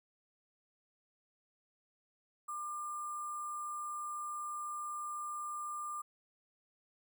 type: tone with sample-and-hold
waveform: sine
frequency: 1194 Hz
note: D6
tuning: 28 cents sharp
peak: -38 dBFS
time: 2.48-6.02 s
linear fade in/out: 10 ms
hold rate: 8820 Hz
effects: none